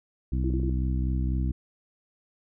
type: harmonic tone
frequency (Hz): 64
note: C2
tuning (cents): -38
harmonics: 1 / 2 / 3 / 4 / 5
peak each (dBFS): -25 / -31 / -35 / -37 / -39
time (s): 0.32-1.52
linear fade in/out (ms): 5
type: tone bursts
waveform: sine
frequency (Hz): 332.5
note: E4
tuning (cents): +15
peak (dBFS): -30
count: 3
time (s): 0.44-0.696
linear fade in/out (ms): 2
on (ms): 64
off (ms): 32
effects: none